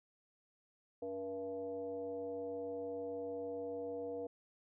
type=tone with frequency modulation; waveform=sine; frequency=479.2 Hz; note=A#4; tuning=48 cents sharp; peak=-39 dBFS; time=1.02-4.27 s; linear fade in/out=5 ms; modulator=193 Hz; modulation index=0.8; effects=none